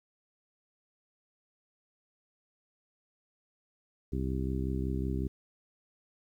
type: harmonic tone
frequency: 65.41 Hz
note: C2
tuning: in tune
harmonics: 1 / 2 / 3 / 4 / 5 / 6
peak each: -33 / -36 / -38 / -39 / -40 / -41 dBFS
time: 4.12-5.28 s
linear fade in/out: 10 ms
effects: 11-bit